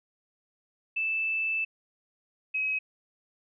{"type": "tone pair in turn", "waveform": "sine", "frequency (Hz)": [2637, 2549], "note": ["E7", "D#7"], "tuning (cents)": [0, 41], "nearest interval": "minor second", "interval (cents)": 59, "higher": "first", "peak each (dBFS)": -26, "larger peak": "neither", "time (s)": [[0.96, 1.65], [2.54, 2.79]], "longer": "first", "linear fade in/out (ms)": 10, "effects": []}